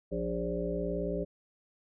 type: harmonic tone with a mistuned harmonic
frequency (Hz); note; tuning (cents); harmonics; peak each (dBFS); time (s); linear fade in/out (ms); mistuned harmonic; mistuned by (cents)
58.27; A#1; 0; 1 / 3 / 5 / 7 / 9 / 10; -39 / -36 / -40 / -36 / -38 / -38; 0.11-1.25; 20; 7; -17
effects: none